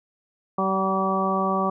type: harmonic tone with a mistuned harmonic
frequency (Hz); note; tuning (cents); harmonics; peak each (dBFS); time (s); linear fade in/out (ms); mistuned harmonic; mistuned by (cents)
191.8; G3; -37; 1 / 2 / 3 / 4 / 5 / 6; -26 / -29 / -29 / -28 / -31 / -25; 0.58-1.7; 5; 4; -17
effects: none